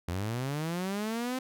sawtooth linear sweep, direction up, 82.5 to 261.6 Hz, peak -27 dBFS, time 0.08-1.39 s, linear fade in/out 5 ms, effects none

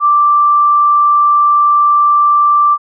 sine tone, 1174.7 Hz, D6, in tune, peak -6 dBFS, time 0-2.78 s, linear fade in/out 50 ms, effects none

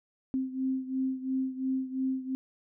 sine beating tone pair, 261.6 / 264.5 Hz, C4 / C4, 0 / +19 cents, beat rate 2.9 Hz, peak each -30 / -34 dBFS, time 0.34-2.35 s, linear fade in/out 0 ms, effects none

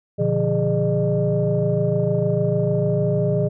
sine tone cluster, 119.6 / 146 / 172.9 / 413.4 / 605 Hz, A#2 / D3 / F3 / G#4 / D#5, +45 / -10 / -17 / -8 / -49 cents, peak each -23 dBFS, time 0.18-3.49 s, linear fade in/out 20 ms, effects tanh soft clip ceiling -8 dBFS

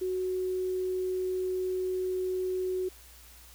sine tone, 370 Hz, F#4, in tune, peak -28 dBFS, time 0.01-2.89 s, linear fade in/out 10 ms, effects added 60 Hz sine -54 dBFS peak until 3.54 s + white hiss -54 dBFS RMS until 3.54 s

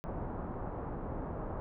pink low-pass noise, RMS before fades -39 dBFS, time 0.04-1.6 s, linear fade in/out 0 ms, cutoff 1100 Hz, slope 24 dB/octave, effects none

